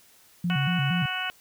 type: tone with vibrato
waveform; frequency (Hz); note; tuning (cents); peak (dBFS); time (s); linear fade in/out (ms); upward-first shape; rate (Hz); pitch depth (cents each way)
sine; 155.56; D#3; 0; -23; 0.44-1.06; 5; square; 4.3; 200
type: harmonic tone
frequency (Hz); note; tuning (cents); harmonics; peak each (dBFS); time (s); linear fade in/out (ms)
370; F#4; 0; 2 / 3 / 4 / 5 / 6 / 7 / 8; -36 / -38 / -32 / -40 / -39 / -35 / -33; 0.5-1.3; 0
effects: white hiss -57 dBFS RMS until 1.4 s